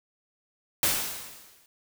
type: noise with exponential decay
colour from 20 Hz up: white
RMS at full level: -22 dBFS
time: 0.83-1.66 s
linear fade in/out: 1 ms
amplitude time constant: 180 ms
effects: none